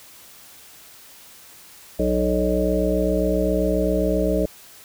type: harmonic tone with a mistuned harmonic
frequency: 61.74 Hz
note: B1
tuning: in tune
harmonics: 1 / 3 / 5 / 7 / 9 / 10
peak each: -25 / -25 / -25 / -25 / -25 / -25 dBFS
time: 1.99-4.46 s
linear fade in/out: 5 ms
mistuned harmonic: 9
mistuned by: -18 cents
effects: white hiss -46 dBFS RMS until 4.84 s